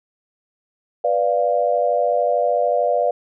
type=chord; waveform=sine; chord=B diminished; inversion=none; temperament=equal; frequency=493.9 / 587.3 / 698.5 Hz; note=B4 / D5 / F5; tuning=0 / 0 / 0 cents; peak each=-21 / -19 / -20 dBFS; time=1.04-3.11 s; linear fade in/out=5 ms; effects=none